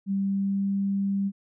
sine tone with pitch glide, 196.1 to 197.46 Hz, G3 to G3, +1 to +13 cents, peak -23 dBFS, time 0.06-1.32 s, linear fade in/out 50 ms, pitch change +12 cents, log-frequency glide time 0.19-0.69 s, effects none

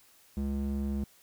square tone with band-pass filter, 69.3 Hz, C#2, in tune, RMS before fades -32 dBFS, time 0.37-1.04 s, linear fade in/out 0 ms, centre 170 Hz, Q 2.1, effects white hiss -61 dBFS RMS until 1.22 s

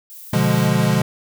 violet noise, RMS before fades -38 dBFS, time 0.1-0.67 s, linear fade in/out 0 ms
square chord, B diminished seventh, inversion none, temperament equal, 123.47 / 146.83 / 174.61 / 207.7 Hz, B2 / D3 / F3 / Ab3, 0 / 0 / 0 / 0 cents, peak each -21 dBFS, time 0.33-1.02 s, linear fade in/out 5 ms
effects none

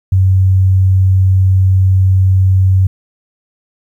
sine tone, 94.5 Hz, F#2, 37 cents sharp, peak -6 dBFS, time 0.12-2.87 s, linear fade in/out 5 ms, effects 8-bit

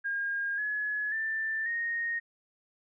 sine tone with pitch steps, 1619 / 1695.6 / 1775.8 / 1859.7 Hz, G#6 / G#6 / A6 / A#6, -45 / +35 / +15 / -5 cents, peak -29 dBFS, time 0.04-2.2 s, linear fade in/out 20 ms, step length 540 ms, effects none

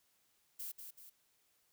violet noise with echo, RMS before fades -44 dBFS, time 0.59-0.72 s, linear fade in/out 10 ms, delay 190 ms, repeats 2, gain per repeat -6 dB, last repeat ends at 1.1 s, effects white hiss -75 dBFS RMS until 1.72 s

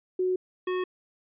sine / square tone pair in turn, 368.4 / 366.6 Hz, F#4 / F#4, -7 / -16 cents, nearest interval unison, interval 9 cents, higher first, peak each -23 / -27 dBFS, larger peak first, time 0.19-0.36 / 0.67-0.84 s, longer neither, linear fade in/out 5 ms, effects resampled to 8000 Hz

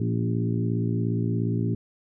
harmonic tone with a mistuned harmonic, 57.1 Hz, A#1, 35 cents flat, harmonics 2 / 3 / 4 / 5 / 6 / 7, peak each -25 / -29 / -31 / -33 / -35 / -36 dBFS, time 0-1.75 s, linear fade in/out 5 ms, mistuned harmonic 4, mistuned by +42 cents, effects none

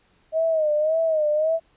sine tone with vibrato, 626 Hz, D#5, 10 cents sharp, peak -18 dBFS, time 0.32-1.6 s, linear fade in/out 50 ms, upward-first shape sine, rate 1.8 Hz, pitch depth 81 cents each way, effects pink hiss -62 dBFS RMS until 1.76 s + resampled to 8000 Hz

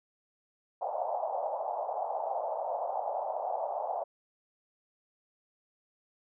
pink band-pass noise, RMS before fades -34 dBFS, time 0.81-4.04 s, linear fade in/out 10 ms, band 600 to 850 Hz, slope 48 dB/octave, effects none

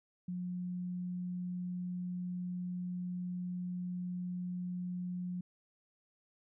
sine tone, 179.4 Hz, F3, 47 cents sharp, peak -36 dBFS, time 0.28-5.41 s, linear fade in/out 5 ms, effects none

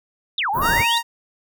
sine exponential two-way sweep, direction down then up, 3951 to 771 to 3951 Hz, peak -19 dBFS, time 0.38-0.98 s, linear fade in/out 2 ms, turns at 0.5 s
pink band-stop noise, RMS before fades -25 dBFS, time 0.53-0.85 s, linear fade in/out 50 ms, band 1600 to 11000 Hz, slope 96 dB/octave
sawtooth tone, 932.3 Hz, A#5, in tune, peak -15 dBFS, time 0.61-1.03 s, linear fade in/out 50 ms
effects none

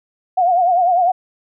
sine tone with vibrato, 716 Hz, F5, 43 cents sharp, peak -11 dBFS, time 0.37-1.12 s, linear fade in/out 10 ms, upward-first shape triangle, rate 10 Hz, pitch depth 110 cents each way, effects none

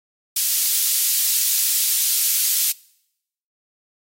white high-pass noise, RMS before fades -19 dBFS, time 0.36-2.72 s, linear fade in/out 5 ms, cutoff 4200 Hz, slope 12 dB/octave, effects noise-tail reverb RT60 0.8 s tail -24 dB re dry + AAC 48 kbps

